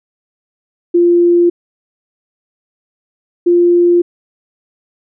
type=tone pair in turn; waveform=sine; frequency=346.9 / 348.6 Hz; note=F4 / F4; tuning=-12 / -3 cents; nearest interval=unison; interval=9 cents; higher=second; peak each=-6 dBFS; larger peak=neither; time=0.94-1.5 / 3.46-4.02 s; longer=neither; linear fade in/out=10 ms; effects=none